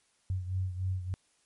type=beating tone pair; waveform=sine; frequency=92.5 / 95.9 Hz; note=F#2 / G2; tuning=0 / -37 cents; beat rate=3.4 Hz; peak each=-31 / -37 dBFS; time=0.3-1.14 s; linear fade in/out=0 ms; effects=white hiss -70 dBFS RMS until 1.45 s + MP3 48 kbps